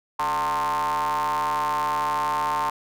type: ring-modulated tone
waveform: square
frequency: 77.8 Hz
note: D#2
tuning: in tune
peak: -20 dBFS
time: 0.19-2.7 s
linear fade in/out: 5 ms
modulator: 978 Hz
effects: none